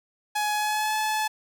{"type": "tone with pitch glide", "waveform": "sawtooth", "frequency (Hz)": [841, 861.7], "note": ["G#5", "A5"], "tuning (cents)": [22, -36], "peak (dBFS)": -20, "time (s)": [0.35, 1.28], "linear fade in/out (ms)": 10, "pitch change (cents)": 42, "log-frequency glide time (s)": [0.54, 0.95], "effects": []}